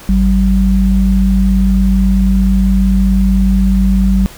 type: tone pair together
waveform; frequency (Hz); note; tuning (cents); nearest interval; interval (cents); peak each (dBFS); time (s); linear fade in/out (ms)
sine; 52.24 / 191.6; G#1 / G3; +11 / -39; octave + minor seventh; 2250; -10; 0.09-4.26; 0
effects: pink hiss -35 dBFS RMS until 4.37 s